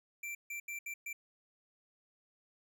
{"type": "tone bursts at uneven times", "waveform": "square", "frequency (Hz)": 2349, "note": "D7", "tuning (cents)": 0, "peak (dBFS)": -40, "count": 5, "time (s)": [[0.23, 0.35], [0.5, 0.6], [0.68, 0.79], [0.86, 0.94], [1.06, 1.13]], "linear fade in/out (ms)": 5, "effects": []}